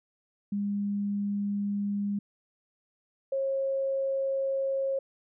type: tone pair in turn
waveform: sine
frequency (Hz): 202.7 / 541.1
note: G#3 / C#5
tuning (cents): -42 / -42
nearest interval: octave + perfect fourth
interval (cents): 1700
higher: second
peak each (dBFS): -27 / -26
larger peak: second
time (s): 0.52-2.19 / 3.32-4.99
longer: neither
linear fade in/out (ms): 5
effects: none